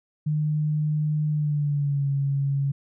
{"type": "tone with pitch glide", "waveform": "sine", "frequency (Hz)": [151.8, 139.2], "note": ["D#3", "C#3"], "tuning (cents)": [-42, 8], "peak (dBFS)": -21, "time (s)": [0.26, 2.72], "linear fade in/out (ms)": 10, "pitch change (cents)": -150, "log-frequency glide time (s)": [1.29, 2.09], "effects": []}